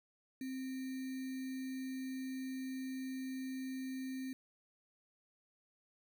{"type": "tone with sample-and-hold", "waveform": "sine", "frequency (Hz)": 261.6, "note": "C4", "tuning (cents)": 0, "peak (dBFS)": -39, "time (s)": [0.41, 4.33], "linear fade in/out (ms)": 2, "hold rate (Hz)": 2100, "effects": []}